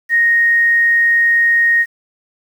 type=tone; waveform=sine; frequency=1864.7 Hz; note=A#6; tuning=in tune; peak=-9 dBFS; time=0.09-1.86 s; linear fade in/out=50 ms; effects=7-bit